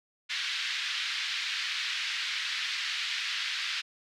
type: band-pass noise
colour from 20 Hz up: white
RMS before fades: -33 dBFS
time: 0.29-3.82 s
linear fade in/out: 20 ms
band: 1600 to 4200 Hz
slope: 24 dB/octave
effects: none